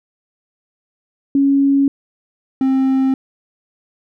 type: tone pair in turn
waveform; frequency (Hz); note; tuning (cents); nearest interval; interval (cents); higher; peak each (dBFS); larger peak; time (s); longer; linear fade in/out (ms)
sine / triangle; 277.2 / 265.2; C#4 / C4; 0 / +23; minor second; 77; first; -10; neither; 1.35-1.88 / 2.61-3.14; neither; 2
effects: none